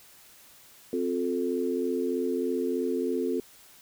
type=chord; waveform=sine; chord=F major; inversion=second; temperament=equal with one note detuned; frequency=261.6 / 356.8 / 440 Hz; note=C4 / F4 / A4; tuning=0 / +37 / 0 cents; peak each=-30 dBFS; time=0.93-3.4 s; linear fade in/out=2 ms; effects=white hiss -54 dBFS RMS until 3.81 s